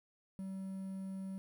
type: tone with quantisation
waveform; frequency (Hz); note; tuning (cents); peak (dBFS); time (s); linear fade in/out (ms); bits
triangle; 191.5; G3; -40; -38; 0.39-1.38; 0; 11
effects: none